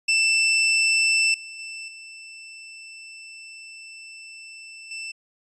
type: tone with level steps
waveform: sawtooth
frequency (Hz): 2661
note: E7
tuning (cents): +16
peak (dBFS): -14 / -33 / -30 / -36 / -28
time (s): 0.08-5.12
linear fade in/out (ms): 10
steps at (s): 1.34 / 1.59 / 1.88 / 4.91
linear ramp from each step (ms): 2
effects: resampled to 22050 Hz